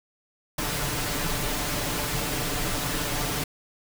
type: noise with comb filter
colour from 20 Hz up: pink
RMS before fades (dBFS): -28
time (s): 0.58-3.44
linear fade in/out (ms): 5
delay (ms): 6.8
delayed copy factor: +0.6
effects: none